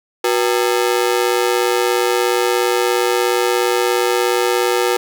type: ring-modulated tone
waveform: sawtooth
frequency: 426 Hz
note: G#4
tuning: 44 cents sharp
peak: -7 dBFS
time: 0.24-4.97 s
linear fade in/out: 5 ms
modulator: 58.5 Hz
effects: none